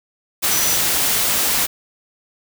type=tone in noise; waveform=sine; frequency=5920 Hz; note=F#8; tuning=in tune; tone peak=-22 dBFS; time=0.5-0.77 s; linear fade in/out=20 ms; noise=white; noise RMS=-18 dBFS; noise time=0.42-1.67 s; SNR=-7 dB; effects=none